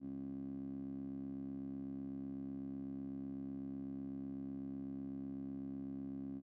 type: tone with band-pass filter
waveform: 15% pulse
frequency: 68 Hz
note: C#2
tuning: 33 cents flat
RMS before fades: -45 dBFS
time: 0-6.42 s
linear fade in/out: 50 ms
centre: 260 Hz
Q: 5.2
effects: none

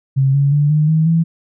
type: tone with pitch steps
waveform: sine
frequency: 135 / 140.49 / 146.2 / 152.15 / 158.33 / 164.77 Hz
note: C#3 / C#3 / D3 / D#3 / D#3 / E3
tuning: -45 / +24 / -7 / -38 / +31 / 0 cents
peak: -10 dBFS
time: 0.16-1.24 s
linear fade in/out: 20 ms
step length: 180 ms
effects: none

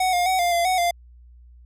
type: tone with pitch steps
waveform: square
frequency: 744 / 709 / 751 / 700 / 687 / 743 / 695 Hz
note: F#5 / F5 / F#5 / F5 / F5 / F#5 / F5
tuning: +9 / +26 / +26 / +4 / -29 / +7 / -9 cents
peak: -19 dBFS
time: 0-0.91 s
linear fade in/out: 5 ms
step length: 130 ms
effects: added 60 Hz sine -45 dBFS peak until 1.65 s + resampled to 32000 Hz

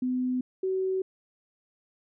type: tone pair in turn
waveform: sine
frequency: 253 / 377.7 Hz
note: B3 / F#4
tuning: +42 / +36 cents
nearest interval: perfect fifth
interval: 694 cents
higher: second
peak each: -25 dBFS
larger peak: neither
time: 0.02-0.41 / 0.63-1.02 s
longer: neither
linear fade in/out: 5 ms
effects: none

